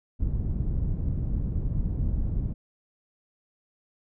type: low-pass noise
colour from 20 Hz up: pink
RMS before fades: -27 dBFS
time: 0.19-2.54 s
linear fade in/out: 20 ms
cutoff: 140 Hz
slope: 12 dB/octave
effects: none